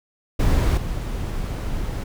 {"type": "noise with level steps", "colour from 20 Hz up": "brown", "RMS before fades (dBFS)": [-18, -26], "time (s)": [0.39, 2.04], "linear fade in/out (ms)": 10, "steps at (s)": 0.77, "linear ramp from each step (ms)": 5, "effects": []}